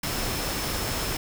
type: tone in noise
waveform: sine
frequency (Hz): 5274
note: E8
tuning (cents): 0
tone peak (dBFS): -38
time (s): 0.03-1.17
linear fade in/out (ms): 5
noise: pink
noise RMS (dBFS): -29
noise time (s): 0.03-1.17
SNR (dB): -12
effects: none